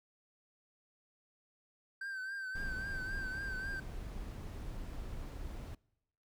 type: tone with vibrato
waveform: triangle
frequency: 1558 Hz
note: G6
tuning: 11 cents flat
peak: -37 dBFS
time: 2.01-3.8 s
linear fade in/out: 5 ms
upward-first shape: triangle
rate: 3.7 Hz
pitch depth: 60 cents each way
type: noise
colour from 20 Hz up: brown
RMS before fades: -43 dBFS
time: 2.55-5.75 s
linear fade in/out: 5 ms
effects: noise-tail reverb RT60 0.9 s tail -25 dB re dry